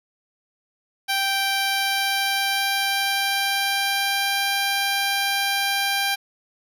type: tone with pitch glide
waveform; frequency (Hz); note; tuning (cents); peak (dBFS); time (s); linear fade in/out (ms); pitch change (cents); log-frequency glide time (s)
10% pulse; 784 to 793.1; G5 to G5; 0 to +20; -12; 1.08-6.16; 20; +20; 1.56-4.49
effects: none